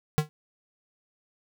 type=tone with exponential decay; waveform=square; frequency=152.2 Hz; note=D#3; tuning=38 cents flat; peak=-16 dBFS; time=0.18-0.29 s; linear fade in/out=0 ms; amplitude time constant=22 ms; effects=none